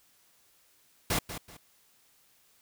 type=noise with echo; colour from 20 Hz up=pink; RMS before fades=-28 dBFS; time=1.1-1.19 s; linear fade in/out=5 ms; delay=190 ms; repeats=2; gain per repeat=-11 dB; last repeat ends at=1.57 s; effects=white hiss -65 dBFS RMS until 2.61 s